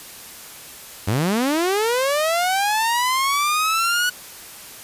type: linear sweep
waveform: sawtooth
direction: up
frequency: 90.7 to 1480 Hz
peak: -14 dBFS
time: 1.07-4.1 s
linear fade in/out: 10 ms
effects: white hiss -39 dBFS RMS until 4.83 s + resampled to 32000 Hz